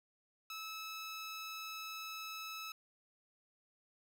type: tone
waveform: 15% pulse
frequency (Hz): 1301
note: E6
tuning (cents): -23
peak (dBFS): -37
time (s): 0.5-2.72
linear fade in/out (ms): 2
effects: none